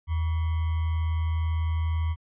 sine tone with sample-and-hold, 81 Hz, E2, 30 cents flat, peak -23 dBFS, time 0.07-2.16 s, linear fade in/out 50 ms, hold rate 1050 Hz, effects resampled to 8000 Hz

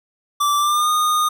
square tone with pitch glide, 1167 to 1228.6 Hz, D6 to D#6, -11 to -22 cents, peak -16 dBFS, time 0.4-1.29 s, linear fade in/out 10 ms, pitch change +89 cents, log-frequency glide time 0.58-0.9 s, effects none

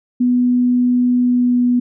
sine tone with pitch glide, 246.9 to 245.2 Hz, B3 to B3, 0 to -12 cents, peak -11 dBFS, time 0.2-1.8 s, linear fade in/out 10 ms, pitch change -12 cents, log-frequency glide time 1.19-1.66 s, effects none

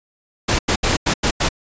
pink noise bursts at uneven times, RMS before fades -17 dBFS, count 6, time 0.48-0.59 / 0.68-0.76 / 0.83-0.97 / 1.06-1.14 / 1.23-1.31 / 1.4-1.49 s, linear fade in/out 10 ms, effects resampled to 16000 Hz

